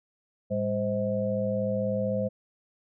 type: tone cluster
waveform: sine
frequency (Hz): 108.7 / 201.8 / 521 / 637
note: A2 / G#3 / C5 / D#5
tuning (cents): -21 / -49 / -7 / +41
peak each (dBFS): -34 / -30 / -28 / -34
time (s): 0.5-2.29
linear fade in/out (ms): 20
effects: none